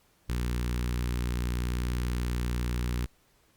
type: tone with notch filter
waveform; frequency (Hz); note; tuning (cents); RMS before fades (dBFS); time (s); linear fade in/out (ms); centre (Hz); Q
sawtooth; 60.5; B1; -35; -30; 0.29-3.06; 5; 650; 0.83
effects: pink hiss -66 dBFS RMS until 3.56 s + Opus 48 kbps